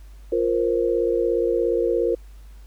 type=chord; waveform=sine; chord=F suspended fourth; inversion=none; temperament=equal; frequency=349.2 / 466.2 / 523.3 Hz; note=F4 / Bb4 / C5; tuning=0 / 0 / 0 cents; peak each=-23 / -21 / -25 dBFS; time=0.32-2.15 s; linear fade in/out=5 ms; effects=added 50 Hz sine -40 dBFS peak until 2.66 s + pink hiss -58 dBFS RMS until 2.66 s